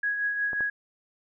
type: tone with tremolo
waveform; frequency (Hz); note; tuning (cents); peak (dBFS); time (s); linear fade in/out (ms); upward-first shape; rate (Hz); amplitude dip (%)
sine; 1661.2; G#6; 0; -23; 0.03-0.7; 5; triangle; 5.5; 50
type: clicks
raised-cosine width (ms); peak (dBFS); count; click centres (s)
1; -25; 2; 0.532 / 0.607
effects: none